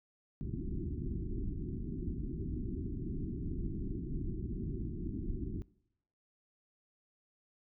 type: low-pass noise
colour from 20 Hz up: pink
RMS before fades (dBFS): -38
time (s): 0.41-5.62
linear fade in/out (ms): 0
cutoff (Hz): 380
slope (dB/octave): 96
effects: noise-tail reverb RT60 0.8 s tail -23 dB re dry